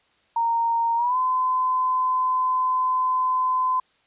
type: tone with pitch glide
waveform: sine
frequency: 926 to 1021.5 Hz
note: A#5 to C6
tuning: -12 to -42 cents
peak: -19 dBFS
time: 0.36-3.8 s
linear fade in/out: 5 ms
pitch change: +170 cents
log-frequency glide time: 0.96-1.17 s
effects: white hiss -63 dBFS RMS until 4.06 s + resampled to 8000 Hz